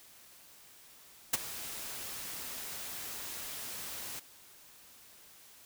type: noise with ADSR envelope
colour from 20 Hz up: white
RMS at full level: -26 dBFS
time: 1.33-4.2 s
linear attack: 8 ms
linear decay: 23 ms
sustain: -16 dB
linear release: 12 ms
effects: white hiss -57 dBFS RMS until 5.65 s